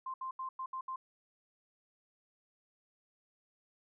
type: tone bursts at uneven times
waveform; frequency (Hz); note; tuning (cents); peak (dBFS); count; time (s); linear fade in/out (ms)
sine; 1046.5; C6; 0; -37; 6; 0.06-0.14 / 0.21-0.31 / 0.39-0.49 / 0.59-0.66 / 0.73-0.81 / 0.88-0.96; 5
effects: none